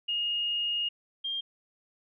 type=tone pair in turn; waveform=sine; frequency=2854 / 3204 Hz; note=F7 / G7; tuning=+37 / +37 cents; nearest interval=major second; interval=200 cents; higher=second; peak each=-27 / -30 dBFS; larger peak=first; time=0.08-0.89 / 1.24-1.41 s; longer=first; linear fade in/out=10 ms; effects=none